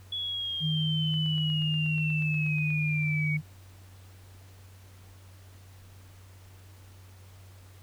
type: linear sweep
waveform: sine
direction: down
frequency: 3390 to 2232 Hz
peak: -30 dBFS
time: 0.12-3.37 s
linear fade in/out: 5 ms
type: tone with pitch glide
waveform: sine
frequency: 155.56 to 152.8 Hz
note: D#3 to D#3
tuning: 0 to -31 cents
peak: -26 dBFS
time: 0.6-3.42 s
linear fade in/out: 50 ms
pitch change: -31 cents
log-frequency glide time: 1.51-2.91 s
type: click train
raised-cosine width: 0.3 ms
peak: -34 dBFS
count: 14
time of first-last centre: 1.14-2.704 s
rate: 8.31 Hz
effects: added 94 Hz sine -49 dBFS peak until 7.82 s + pink hiss -58 dBFS RMS until 7.82 s